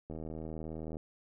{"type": "click train", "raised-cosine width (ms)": 2, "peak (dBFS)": -29, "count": 70, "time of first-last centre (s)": [0.1, 0.969], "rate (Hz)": 79.4, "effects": []}